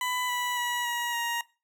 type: tone with pitch steps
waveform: 20% pulse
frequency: 998 / 983.7 / 969.6 / 955.7 / 942 Hz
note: B5 / B5 / B5 / A#5 / A#5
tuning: +18 / -7 / -32 / +43 / +18 cents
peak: -23 dBFS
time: 0.01-1.41 s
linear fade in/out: 2 ms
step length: 280 ms
effects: noise-tail reverb RT60 0.3 s tail -20 dB re dry